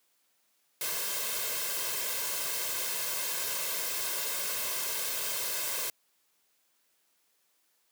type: noise with comb filter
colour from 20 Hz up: white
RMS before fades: -33 dBFS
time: 0.81-5.9 s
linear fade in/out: 2 ms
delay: 1.9 ms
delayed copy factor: +0.7
effects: white hiss -72 dBFS RMS until 7.91 s + high-pass 200 Hz 12 dB/octave